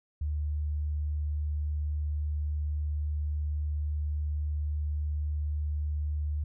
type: tone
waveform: sine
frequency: 74.7 Hz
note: D2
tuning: 30 cents sharp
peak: -28 dBFS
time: 0.21-6.44 s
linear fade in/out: 5 ms
effects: none